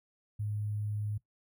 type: tone with sample-and-hold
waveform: sine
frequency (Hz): 104.8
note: G#2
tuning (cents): +16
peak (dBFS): -32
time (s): 0.39-1.18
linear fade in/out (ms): 10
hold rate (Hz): 11025
effects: noise-tail reverb RT60 0.1 s tail -18 dB re dry